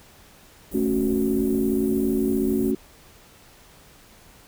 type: band-stop noise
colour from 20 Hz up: pink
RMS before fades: -36 dBFS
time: 0.71-2.72 s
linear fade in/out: 10 ms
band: 550 to 9400 Hz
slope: 24 dB/octave
type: chord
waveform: sine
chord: F# minor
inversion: first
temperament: equal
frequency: 220 / 277.2 / 370 Hz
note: A3 / C#4 / F#4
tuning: 0 / 0 / 0 cents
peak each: -24 dBFS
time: 0.74-2.75 s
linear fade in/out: 5 ms
effects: pink hiss -51 dBFS RMS until 4.47 s